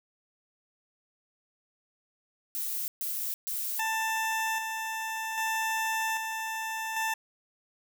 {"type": "noise bursts", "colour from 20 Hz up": "violet", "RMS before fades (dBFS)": -33, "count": 3, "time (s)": [2.55, 3.8], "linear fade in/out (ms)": 0, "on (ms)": 330, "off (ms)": 130}
{"type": "tone with tremolo", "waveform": "20% pulse", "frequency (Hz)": 887, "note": "A5", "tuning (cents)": 14, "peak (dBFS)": -23, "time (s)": [3.79, 7.14], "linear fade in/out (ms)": 5, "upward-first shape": "square", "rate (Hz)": 0.63, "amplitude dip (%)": 40}
{"effects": []}